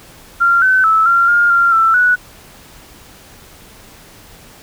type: tone with pitch steps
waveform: sine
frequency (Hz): 1384 / 1522 / 1309 / 1379 / 1413 / 1385 / 1333 / 1474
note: F6 / F#6 / E6 / F6 / F6 / F6 / E6 / F#6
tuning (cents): -16 / +48 / -13 / -22 / +20 / -15 / +19 / -7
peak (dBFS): -8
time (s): 0.4-2.16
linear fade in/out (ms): 20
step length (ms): 220
effects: pink hiss -41 dBFS RMS until 4.62 s